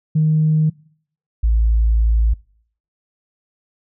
sine tone pair in turn, 155.56 / 55.67 Hz, D#3 / A1, 0 / +21 cents, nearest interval octave + tritone, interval 1779 cents, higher first, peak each -11 dBFS, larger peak neither, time 0.15-0.7 / 1.43-2.34 s, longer second, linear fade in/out 10 ms, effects noise-tail reverb RT60 0.6 s tail -24 dB re dry + tanh soft clip ceiling -7 dBFS

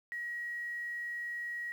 sine tone with quantisation, 1905 Hz, A#6, 37 cents sharp, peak -36 dBFS, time 0.12-1.72 s, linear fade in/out 0 ms, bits 10, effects none

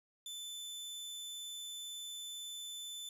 sawtooth tone, 3518 Hz, A7, 1 cent flat, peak -40 dBFS, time 0.26-3.09 s, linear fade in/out 2 ms, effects resampled to 32000 Hz + 11-bit

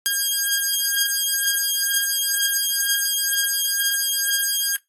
5% pulse beating tone pair, 1618 / 1620.1 Hz, G#6 / G#6, -46 / -43 cents, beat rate 2.1 Hz, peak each -11 dBFS, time 0.06-4.76 s, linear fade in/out 0 ms, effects noise-tail reverb RT60 0.2 s tail -25 dB re dry + AAC 48 kbps

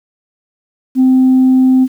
sine tone, 259 Hz, C4, 17 cents flat, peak -4 dBFS, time 0.95-1.88 s, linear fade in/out 50 ms, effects tanh soft clip ceiling -3 dBFS + 7-bit

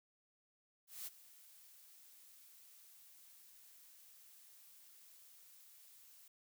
blue noise with ADSR envelope, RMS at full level -45 dBFS, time 0.87-6.28 s, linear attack 200 ms, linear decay 21 ms, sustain -17 dB, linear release 4 ms, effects none

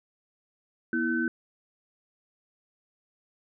sine tone cluster, 241.7 / 327.9 / 1522 Hz, B3 / E4 / F#6, -37 / -9 / +48 cents, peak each -29 dBFS, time 0.93-1.28 s, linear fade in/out 2 ms, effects none

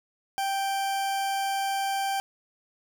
40% pulse tone, 784 Hz, G5, in tune, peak -25 dBFS, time 0.38-2.2 s, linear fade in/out 0 ms, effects none

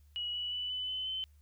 sine tone with pitch steps, 2916 / 2945 / 2974 / 3003 / 3033 / 3063 Hz, F#7 / F#7 / F#7 / F#7 / F#7 / G7, -26 / -9 / +8 / +25 / +42 / -41 cents, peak -34 dBFS, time 0.16-1.24 s, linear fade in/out 0 ms, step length 180 ms, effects added 73 Hz sine -58 dBFS peak until 1.41 s + white hiss -75 dBFS RMS until 1.41 s

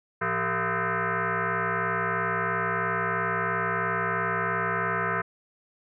sine tone with frequency modulation, 110 Hz, A2, in tune, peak -24 dBFS, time 0.21-5.22 s, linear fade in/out 10 ms, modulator 283 Hz, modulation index 6.1, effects none

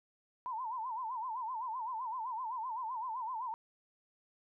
sine tone with vibrato, 953 Hz, A#5, 38 cents sharp, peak -36 dBFS, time 0.46-3.54 s, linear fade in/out 0 ms, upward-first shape sine, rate 7.8 Hz, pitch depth 160 cents each way, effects none

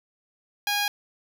10% pulse tone, 820 Hz, G#5, 22 cents flat, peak -15 dBFS, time 0.67-0.88 s, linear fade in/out 2 ms, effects none

